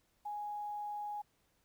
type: tone with quantisation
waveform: sine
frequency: 830.6 Hz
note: G#5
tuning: in tune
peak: -38 dBFS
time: 0.25-1.22 s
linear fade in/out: 10 ms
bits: 11
effects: pink hiss -75 dBFS RMS until 1.64 s